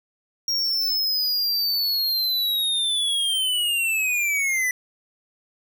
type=linear sweep; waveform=square; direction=down; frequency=5610 to 1968 Hz; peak=-21 dBFS; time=0.48-4.71 s; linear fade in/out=2 ms; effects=none